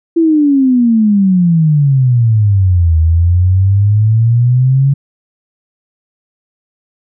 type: exponential two-way sweep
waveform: sine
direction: down then up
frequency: 337.6 to 79.4 to 140.3 Hz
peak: -6 dBFS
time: 0.16-4.94 s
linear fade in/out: 10 ms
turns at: 2.98 s
effects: none